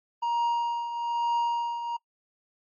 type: tone with tremolo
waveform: triangle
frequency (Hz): 942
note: A#5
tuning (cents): +18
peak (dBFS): -20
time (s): 0.22-1.97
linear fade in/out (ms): 10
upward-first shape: triangle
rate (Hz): 1.1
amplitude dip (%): 65
effects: noise-tail reverb RT60 0.1 s tail -25 dB re dry + MP3 32 kbps